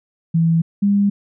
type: tone pair in turn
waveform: sine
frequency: 164.9 / 201.5 Hz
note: E3 / G3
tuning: +1 / +48 cents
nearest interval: minor third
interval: 347 cents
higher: second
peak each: -12 dBFS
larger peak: neither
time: 0.34-0.62 / 0.82-1.1 s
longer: neither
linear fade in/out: 10 ms
effects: none